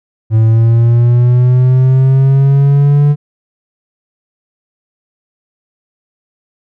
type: linear sweep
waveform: triangle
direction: up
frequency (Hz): 110 to 146.6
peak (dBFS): -3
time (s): 0.3-3.16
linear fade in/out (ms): 50
effects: none